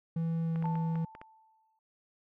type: tone with pitch glide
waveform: triangle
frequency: 164.81 to 163.77 Hz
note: E3 to E3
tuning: 0 to -11 cents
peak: -27 dBFS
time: 0.16-1.05 s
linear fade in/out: 5 ms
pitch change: -11 cents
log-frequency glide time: 0.43-0.52 s
type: clicks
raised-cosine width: 0.5 ms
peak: -31 dBFS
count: 7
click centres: 0.559 / 0.625 / 0.656 / 0.755 / 0.956 / 1.151 / 1.215 s
type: tone with exponential decay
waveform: sine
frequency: 882 Hz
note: A5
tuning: 4 cents sharp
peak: -34 dBFS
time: 0.64-1.79 s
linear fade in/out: 2 ms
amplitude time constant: 250 ms
effects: none